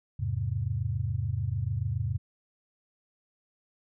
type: chord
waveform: sine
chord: E augmented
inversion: none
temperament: equal with one note detuned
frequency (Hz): 82.98 / 103.83 / 130.81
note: E2 / G#2 / B#2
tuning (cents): +12 / 0 / 0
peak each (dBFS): -34 / -30 / -32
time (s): 0.19-2.18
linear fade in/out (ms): 10
effects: none